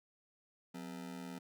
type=ring-modulated tone; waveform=40% pulse; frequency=220 Hz; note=A3; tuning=in tune; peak=-40 dBFS; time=0.74-1.39 s; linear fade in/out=10 ms; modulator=39.6 Hz; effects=none